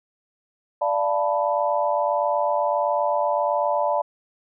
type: chord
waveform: sine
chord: B half-diminished seventh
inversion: first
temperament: equal with one note detuned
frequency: 587.3 / 688.8 / 880 / 987.8 Hz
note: D5 / F5 / A5 / B5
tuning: 0 / -24 / 0 / 0 cents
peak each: -23 / -26 / -25 / -26 dBFS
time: 0.81-4.02 s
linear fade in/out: 10 ms
effects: none